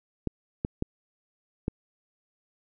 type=clicks; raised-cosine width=3 ms; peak=-14 dBFS; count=4; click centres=0.273 / 0.649 / 0.824 / 1.681 s; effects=none